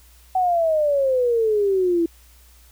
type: exponential sweep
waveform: sine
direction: down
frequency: 757 to 329.6 Hz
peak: -16 dBFS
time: 0.35-2.06 s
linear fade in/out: 5 ms
effects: added 60 Hz sine -49 dBFS peak until 2.71 s + white hiss -54 dBFS RMS until 2.71 s